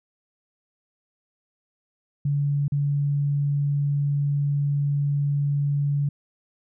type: tone with dropouts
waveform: sine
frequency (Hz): 143.1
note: D3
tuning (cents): -45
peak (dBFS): -20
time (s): 2.25-6.09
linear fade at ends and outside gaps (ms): 5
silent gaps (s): 2.681-2.72
effects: none

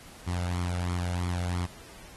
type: tone with flanger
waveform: sawtooth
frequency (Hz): 88.7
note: F2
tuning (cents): +27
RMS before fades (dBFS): -30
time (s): 0.26-1.67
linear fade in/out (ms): 20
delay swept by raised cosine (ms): 0.9 to 1.44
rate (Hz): 3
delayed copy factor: +0.55
effects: pink hiss -50 dBFS RMS until 2.16 s + AAC 32 kbps

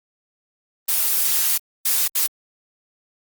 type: noise bursts at uneven times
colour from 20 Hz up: blue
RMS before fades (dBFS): -19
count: 3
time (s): 0.88-1.58 / 1.85-2.08 / 2.15-2.27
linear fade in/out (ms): 10
effects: Opus 24 kbps

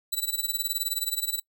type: tone with tremolo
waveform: 10% pulse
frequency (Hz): 3958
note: B7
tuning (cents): +3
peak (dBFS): -16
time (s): 0.12-1.4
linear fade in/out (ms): 10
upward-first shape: sine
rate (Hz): 19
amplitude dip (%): 85
effects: noise-tail reverb RT60 0.1 s tail -24 dB re dry

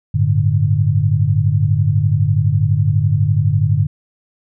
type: chord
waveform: sine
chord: G suspended second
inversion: none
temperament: equal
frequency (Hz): 98 / 110 / 146.83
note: G2 / A2 / D3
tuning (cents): 0 / 0 / 0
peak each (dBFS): -16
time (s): 0.14-3.87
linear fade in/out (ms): 10
effects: none

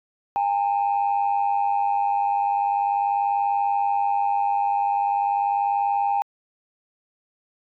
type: tone pair together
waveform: sine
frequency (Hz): 806.6 / 907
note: G5 / A#5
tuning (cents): +49 / -48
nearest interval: major second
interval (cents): 203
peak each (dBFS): -19 / -24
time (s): 0.36-6.22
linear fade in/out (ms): 0
effects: tanh soft clip ceiling -15 dBFS

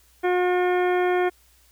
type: harmonic tone with a mistuned harmonic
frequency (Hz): 360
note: F#4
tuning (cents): -47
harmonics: 1 / 2 / 3 / 4 / 5 / 6 / 7 / 9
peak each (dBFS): -20 / -25 / -34 / -32 / -33 / -36 / -41 / -44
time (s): 0.23-1.3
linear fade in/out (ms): 20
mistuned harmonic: 7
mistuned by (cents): -65
effects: added 60 Hz sine -59 dBFS peak until 1.71 s + white hiss -59 dBFS RMS until 1.71 s

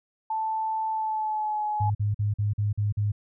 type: tone with pitch glide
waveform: sine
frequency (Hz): 880 to 845.1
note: A5 to G#5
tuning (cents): 0 to +30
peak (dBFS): -25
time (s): 0.3-1.9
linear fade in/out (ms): 5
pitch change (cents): -70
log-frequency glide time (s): 0.9-1.65
type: tone bursts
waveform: sine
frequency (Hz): 103.83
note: G#2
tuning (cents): 0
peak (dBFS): -22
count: 7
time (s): 1.8-3.12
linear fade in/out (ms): 10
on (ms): 150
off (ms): 45
effects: none

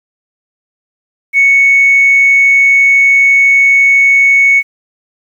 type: tone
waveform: sine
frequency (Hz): 2217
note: C#7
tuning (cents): 0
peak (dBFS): -3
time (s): 1.33-4.63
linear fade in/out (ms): 50
effects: tanh soft clip ceiling 0 dBFS + 7-bit

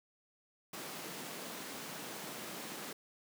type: high-pass noise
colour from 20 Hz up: pink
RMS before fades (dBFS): -45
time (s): 0.73-2.93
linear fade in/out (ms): 5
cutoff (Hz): 170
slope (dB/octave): 24
effects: none

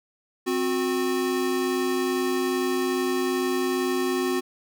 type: tone pair together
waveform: square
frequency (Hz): 261.5 / 363.9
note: C4 / F#4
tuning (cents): -1 / -29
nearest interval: tritone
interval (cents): 572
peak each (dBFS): -28 / -25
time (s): 0.46-4.41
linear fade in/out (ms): 20
effects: none

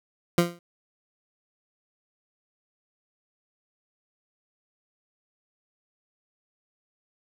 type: tone with exponential decay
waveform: 20% pulse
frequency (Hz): 172.8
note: F3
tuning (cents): -18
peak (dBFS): -10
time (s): 0.38-0.59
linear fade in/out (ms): 2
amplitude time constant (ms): 45
effects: none

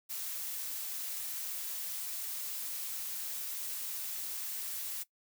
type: noise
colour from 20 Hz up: blue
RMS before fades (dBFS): -39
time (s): 0.09-5.04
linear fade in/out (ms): 20
effects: noise-tail reverb RT60 0.1 s tail -19 dB re dry

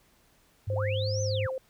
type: tone with pitch glide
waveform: sine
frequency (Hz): 100.9 to 102.25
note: G#2 to G#2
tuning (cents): -49 to -26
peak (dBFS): -28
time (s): 0.67-1.47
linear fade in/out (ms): 10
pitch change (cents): +23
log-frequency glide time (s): 0.91-0.99
type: tone with tremolo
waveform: sine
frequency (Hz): 523.3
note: C5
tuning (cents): 0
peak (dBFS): -29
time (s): 0.7-1.58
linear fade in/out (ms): 2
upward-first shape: triangle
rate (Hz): 1.8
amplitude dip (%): 25
type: linear two-way sweep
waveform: sine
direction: up then down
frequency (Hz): 135.7 to 6272 to 231.6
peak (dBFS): -35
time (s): 0.72-1.53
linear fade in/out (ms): 50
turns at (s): 1.22
effects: pink hiss -64 dBFS RMS until 1.69 s

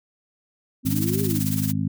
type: exponential two-way sweep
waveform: sine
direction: up then down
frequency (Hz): 250 to 410.3 to 271.1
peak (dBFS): -27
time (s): 0.83-1.43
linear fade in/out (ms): 50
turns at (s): 1.22
type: noise with tremolo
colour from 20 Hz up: blue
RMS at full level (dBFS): -28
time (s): 0.85-1.73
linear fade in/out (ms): 20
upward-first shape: sine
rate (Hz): 18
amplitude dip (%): 70
type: harmonic tone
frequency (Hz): 51.91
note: G#1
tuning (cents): 0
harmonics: 2 / 3 / 4 / 5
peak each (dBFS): -27 / -26 / -27 / -28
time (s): 0.85-1.88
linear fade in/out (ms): 5
effects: none

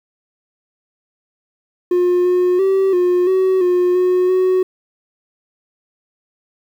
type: tone with pitch steps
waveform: triangle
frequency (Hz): 356.9 / 360.5 / 385.4 / 357.8 / 376.4 / 358.3 / 364.2 / 371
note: F4 / F#4 / G4 / F4 / F#4 / F4 / F#4 / F#4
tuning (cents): +38 / -45 / -29 / +42 / +30 / +44 / -27 / +5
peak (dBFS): -9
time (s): 1.91-4.63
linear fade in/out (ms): 5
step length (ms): 340
effects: tanh soft clip ceiling -5 dBFS + 8-bit

